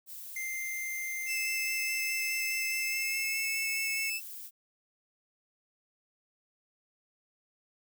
violet noise, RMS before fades -44 dBFS, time 0.06-4.51 s, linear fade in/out 50 ms
square tone with pitch glide, 2093 to 2186 Hz, C7 to C#7, 0 to -25 cents, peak -35 dBFS, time 0.36-4.1 s, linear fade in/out 5 ms, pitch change +75 cents, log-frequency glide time 2.75-3.51 s
sawtooth tone with vibrato, 2637 Hz, E7, in tune, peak -29 dBFS, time 1.26-4.21 s, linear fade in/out 50 ms, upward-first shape square, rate 4.8 Hz, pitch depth 8 cents each way
effects none

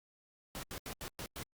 pink noise bursts at uneven times, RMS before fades -43 dBFS, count 6, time 0.55-0.63 / 0.71-0.78 / 0.86-0.93 / 1.01-1.08 / 1.19-1.26 / 1.36-1.43 s, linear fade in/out 0 ms, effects Opus 48 kbps

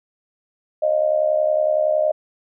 sine tone with amplitude modulation, 616 Hz, D#5, 17 cents flat, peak -12 dBFS, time 0.82-2.12 s, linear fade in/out 10 ms, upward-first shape sine, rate 70.8 Hz, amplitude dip 75%, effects none

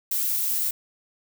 violet noise, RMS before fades -25 dBFS, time 0.11-0.71 s, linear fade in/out 5 ms, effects none

